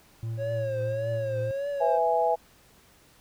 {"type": "tone with tremolo", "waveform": "triangle", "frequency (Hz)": 113.6, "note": "A#2", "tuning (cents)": -44, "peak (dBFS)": -27, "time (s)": [0.23, 1.51], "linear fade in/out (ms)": 0, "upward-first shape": "sine", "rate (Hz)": 3.6, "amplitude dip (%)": 40}
{"type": "tone with vibrato", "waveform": "triangle", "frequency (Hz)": 546, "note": "C#5", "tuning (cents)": -26, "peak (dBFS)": -26, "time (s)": [0.37, 2], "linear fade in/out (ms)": 50, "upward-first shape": "triangle", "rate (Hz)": 1.7, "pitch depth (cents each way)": 94}
{"type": "chord", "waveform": "sine", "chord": "E major", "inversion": "second", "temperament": "equal", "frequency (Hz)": [493.9, 659.3, 830.6], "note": ["B4", "E5", "G#5"], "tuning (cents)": [0, 0, 0], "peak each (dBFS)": [-27, -25, -25], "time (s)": [1.8, 2.36], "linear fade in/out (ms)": 20}
{"effects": ["pink hiss -58 dBFS RMS until 3.2 s"]}